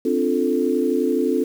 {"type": "chord", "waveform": "sine", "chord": "D minor seventh", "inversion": "third", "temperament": "equal", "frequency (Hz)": [261.6, 293.7, 349.2, 440], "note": ["C4", "D4", "F4", "A4"], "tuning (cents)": [0, 0, 0, 0], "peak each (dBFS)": [-22, -24, -23, -22], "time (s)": [0.05, 1.44], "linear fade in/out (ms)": 5, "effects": ["7-bit"]}